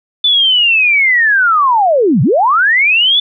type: linear two-way sweep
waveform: sine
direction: down then up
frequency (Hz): 3520 to 114.5 to 3520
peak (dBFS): -7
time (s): 0.24-3.2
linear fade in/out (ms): 5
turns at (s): 2.22
effects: none